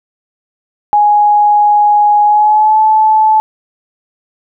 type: tone with pitch glide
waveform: sine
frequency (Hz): 832 to 867.8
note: G#5 to A5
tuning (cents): +3 to -24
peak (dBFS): -5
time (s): 0.93-3.4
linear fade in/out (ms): 0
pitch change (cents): +73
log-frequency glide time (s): 2.24-2.79
effects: none